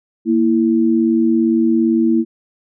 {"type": "tone pair together", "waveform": "sine", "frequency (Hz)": [232, 329.6], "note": ["A#3", "E4"], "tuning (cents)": [-8, 0], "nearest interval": "tritone", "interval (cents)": 608, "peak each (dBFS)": -14, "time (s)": [0.25, 2.25], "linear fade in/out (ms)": 50, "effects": []}